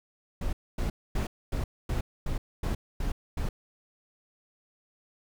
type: noise bursts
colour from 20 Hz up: brown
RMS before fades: -29 dBFS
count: 9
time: 0.41-3.49 s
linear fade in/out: 5 ms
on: 120 ms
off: 250 ms
effects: none